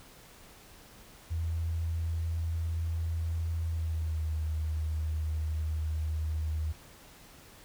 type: tone with pitch glide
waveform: sine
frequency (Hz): 82.41 to 78.14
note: E2 to D#2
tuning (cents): 0 to +8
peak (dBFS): -29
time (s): 1.3-6.73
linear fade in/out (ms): 20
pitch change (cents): -92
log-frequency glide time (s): 3.67-4.32
effects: pink hiss -54 dBFS RMS until 7.64 s